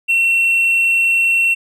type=tone with hard clipping; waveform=sine; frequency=2715 Hz; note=F7; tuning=50 cents flat; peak=-12 dBFS; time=0.08-1.55 s; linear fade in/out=20 ms; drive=2 dB; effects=none